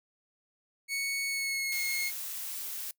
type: tone with pitch glide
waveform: sawtooth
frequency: 2217 to 2161 Hz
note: C#7 to C#7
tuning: 0 to -45 cents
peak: -27 dBFS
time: 0.88-2.12 s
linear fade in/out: 50 ms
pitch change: -45 cents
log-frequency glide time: 1.26-1.78 s
type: noise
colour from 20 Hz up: blue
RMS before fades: -38 dBFS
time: 1.72-2.91 s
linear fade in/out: 2 ms
effects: noise-tail reverb RT60 0.1 s tail -23 dB re dry